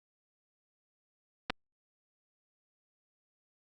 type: clicks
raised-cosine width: 0.3 ms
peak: -15 dBFS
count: 2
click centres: 1.499 / 1.503 s
effects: Opus 48 kbps